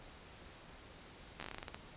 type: slowing click train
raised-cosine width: 0.3 ms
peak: -27 dBFS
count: 12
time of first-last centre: 1.4-1.745 s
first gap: 12 ms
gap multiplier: 1.18
effects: pink hiss -55 dBFS RMS until 1.96 s + resampled to 8000 Hz